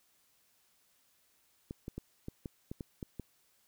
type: clicks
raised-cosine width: 3 ms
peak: -27 dBFS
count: 9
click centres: 1.709 / 1.881 / 1.98 / 2.284 / 2.458 / 2.715 / 2.808 / 3.028 / 3.197 s
effects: white hiss -71 dBFS RMS until 3.67 s